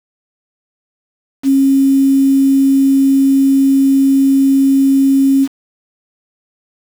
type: tone with quantisation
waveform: sine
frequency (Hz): 271.8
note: C#4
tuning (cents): -34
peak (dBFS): -7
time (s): 1.43-5.48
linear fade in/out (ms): 50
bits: 5
effects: none